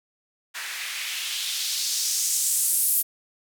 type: noise with band-pass filter sweep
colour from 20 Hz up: blue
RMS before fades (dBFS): -26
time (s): 0.54-3.03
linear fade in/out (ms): 20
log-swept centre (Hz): 1600 to 12000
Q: 1.7
effects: none